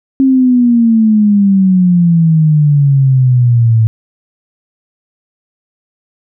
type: exponential sweep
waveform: sine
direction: down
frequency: 270 to 110 Hz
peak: -5 dBFS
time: 0.2-3.87 s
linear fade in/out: 0 ms
effects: none